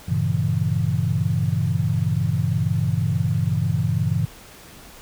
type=chord; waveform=sine; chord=G diminished seventh; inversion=none; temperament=equal; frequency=98 / 116.54 / 138.59 / 164.81 Hz; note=G2 / Bb2 / Db3 / Fb3; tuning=0 / 0 / 0 / 0 cents; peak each=-24 dBFS; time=0.08-4.26 s; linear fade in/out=10 ms; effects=pink hiss -44 dBFS RMS until 5.01 s